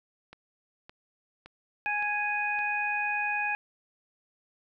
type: click train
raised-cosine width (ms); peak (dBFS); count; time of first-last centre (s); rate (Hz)
0.3; -30; 5; 0.33-2.59; 1.77
type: harmonic tone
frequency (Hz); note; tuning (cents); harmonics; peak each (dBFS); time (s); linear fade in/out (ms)
830.6; G#5; 0; 1 / 2 / 3; -32 / -32 / -30; 1.86-3.55; 0
effects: none